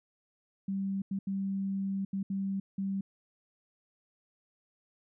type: tone bursts at uneven times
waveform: sine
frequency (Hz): 194.9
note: G3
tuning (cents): -10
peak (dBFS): -30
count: 6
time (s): 0.68-1.02 / 1.11-1.19 / 1.27-2.05 / 2.13-2.23 / 2.3-2.6 / 2.78-3.01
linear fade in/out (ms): 5
effects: none